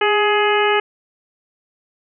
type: harmonic tone with a mistuned harmonic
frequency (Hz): 420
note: G#4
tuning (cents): +19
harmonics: 1 / 2 / 3 / 4 / 5 / 6 / 7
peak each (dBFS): -17 / -20 / -22 / -23 / -24 / -25 / -25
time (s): 0.01-0.8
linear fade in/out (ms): 5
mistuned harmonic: 1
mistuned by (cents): -33
effects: none